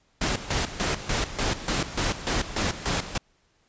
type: noise with tremolo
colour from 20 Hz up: pink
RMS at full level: -25 dBFS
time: 0.21-3.18 s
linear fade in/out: 5 ms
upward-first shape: square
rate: 3.4 Hz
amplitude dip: 75%
effects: pink hiss -66 dBFS RMS until 3.68 s + resampled to 16000 Hz

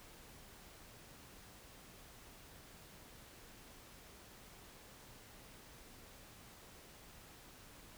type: silence
effects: pink hiss -58 dBFS RMS until 7.97 s

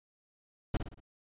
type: noise with echo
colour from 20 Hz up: brown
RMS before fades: -26 dBFS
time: 0.74-0.77 s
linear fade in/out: 5 ms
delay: 58 ms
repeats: 4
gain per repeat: -7 dB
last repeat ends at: 1.002 s
effects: resampled to 8000 Hz

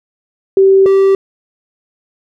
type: tone pair in turn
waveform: sine / triangle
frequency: 386.8 / 388.8 Hz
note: G4 / G4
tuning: -23 / -14 cents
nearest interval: unison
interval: 9 cents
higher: second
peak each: -4 dBFS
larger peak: neither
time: 0.57-0.86 / 0.86-1.15 s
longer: neither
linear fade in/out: 2 ms
effects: none

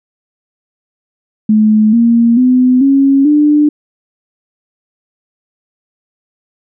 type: tone with pitch steps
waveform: sine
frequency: 215.1 / 233.2 / 252.9 / 274.2 / 297.2 Hz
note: A3 / A#3 / B3 / C#4 / D4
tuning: -39 / +1 / +41 / -19 / +21 cents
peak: -5 dBFS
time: 1.49-3.69 s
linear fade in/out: 5 ms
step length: 440 ms
effects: none

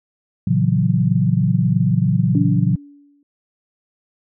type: chord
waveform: sine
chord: F# dominant seventh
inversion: first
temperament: just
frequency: 115.62 / 138.75 / 166.5 / 185 Hz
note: A#2 / C#3 / E3 / F#3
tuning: -14 / +2 / +18 / 0 cents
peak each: -19 dBFS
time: 0.47-2.76 s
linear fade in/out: 5 ms
type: tone with exponential decay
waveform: sine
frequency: 286.5 Hz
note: D4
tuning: 43 cents flat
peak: -16 dBFS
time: 2.35-3.23 s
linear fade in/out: 2 ms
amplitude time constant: 190 ms
effects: none

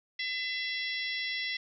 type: harmonic tone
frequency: 673 Hz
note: E5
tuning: 36 cents sharp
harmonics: 3 / 4 / 5 / 6 / 7 / 8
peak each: -34 / -42 / -38 / -42 / -46 / -42 dBFS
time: 0.19-1.57 s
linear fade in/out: 5 ms
effects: none

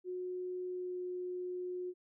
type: tone with pitch glide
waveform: sine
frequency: 364 to 361.5 Hz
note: F#4 to F#4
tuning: -28 to -40 cents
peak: -37 dBFS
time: 0.04-1.94 s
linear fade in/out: 50 ms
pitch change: -12 cents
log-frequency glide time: 0.66-0.99 s
effects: none

